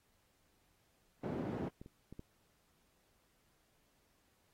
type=band-pass noise; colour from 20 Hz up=white; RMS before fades=-40 dBFS; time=1.23-1.69 s; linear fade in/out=10 ms; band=120 to 360 Hz; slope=12 dB/octave
type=clicks; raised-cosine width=3 ms; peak=-37 / -40 / -37 / -34 dBFS; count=4; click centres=1.815 / 1.861 / 2.126 / 2.194 s
effects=pink hiss -75 dBFS RMS until 4.53 s + AAC 48 kbps